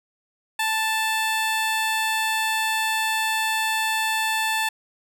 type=tone; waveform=15% pulse; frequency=880 Hz; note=A5; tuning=in tune; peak=-15 dBFS; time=0.59-4.69 s; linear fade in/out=5 ms; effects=none